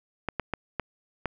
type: clicks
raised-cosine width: 0.5 ms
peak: -13 dBFS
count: 5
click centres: 0.287 / 0.397 / 0.537 / 0.797 / 1.257 s
effects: none